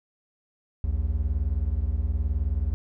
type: beating tone pair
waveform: triangle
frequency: 60.3 / 79.3 Hz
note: B1 / D#2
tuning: -41 / +33 cents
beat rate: 19 Hz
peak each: -24 dBFS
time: 0.84-2.74 s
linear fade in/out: 0 ms
effects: none